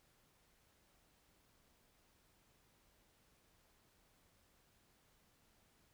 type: silence
effects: pink hiss -73 dBFS RMS until 5.93 s